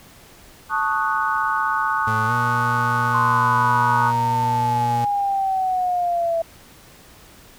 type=chord; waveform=sine; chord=D# half-diminished seventh; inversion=second; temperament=equal; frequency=880 / 1108.7 / 1244.5 / 1480 Hz; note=A5 / C#6 / D#6 / F#6; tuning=0 / 0 / 0 / 0 cents; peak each=-24 dBFS; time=0.69-4.13 s; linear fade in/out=50 ms
type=tone with pitch glide; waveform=35% pulse; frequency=110 to 119.26 Hz; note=A2 to A#2; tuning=0 to +40 cents; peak=-22 dBFS; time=2.07-5.05 s; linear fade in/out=5 ms; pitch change=+140 cents; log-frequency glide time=2.26-2.32 s
type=linear sweep; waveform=sine; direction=down; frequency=1048 to 659.3 Hz; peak=-18 dBFS; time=3.14-6.42 s; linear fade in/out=5 ms
effects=pink hiss -47 dBFS RMS until 7.58 s